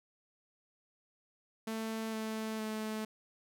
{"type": "tone with pitch steps", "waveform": "sawtooth", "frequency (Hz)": [222.2, 219.6, 217.1], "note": ["A3", "A3", "A3"], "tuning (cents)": [17, -3, -23], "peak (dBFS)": -32, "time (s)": [1.67, 3.05], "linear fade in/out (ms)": 5, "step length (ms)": 460, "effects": []}